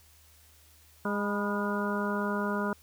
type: harmonic tone with a mistuned harmonic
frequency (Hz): 205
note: G#3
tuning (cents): -22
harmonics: 1 / 2 / 3 / 4 / 5 / 6 / 7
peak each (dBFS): -31 / -35 / -37 / -45 / -36 / -39 / -36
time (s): 1.05-2.73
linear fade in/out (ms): 2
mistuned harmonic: 5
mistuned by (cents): -58
effects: added 77 Hz sine -60 dBFS peak until 2.82 s + white hiss -60 dBFS RMS until 2.82 s